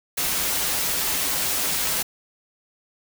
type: noise with comb filter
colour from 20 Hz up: white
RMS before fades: -24 dBFS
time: 0.17-2.03 s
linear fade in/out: 10 ms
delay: 8.8 ms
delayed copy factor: -0.55
effects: none